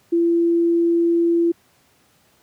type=tone; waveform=sine; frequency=338.7 Hz; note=E4; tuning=47 cents sharp; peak=-14 dBFS; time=0.12-1.52 s; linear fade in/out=10 ms; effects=pink hiss -58 dBFS RMS until 2.42 s + high-pass 100 Hz 12 dB/octave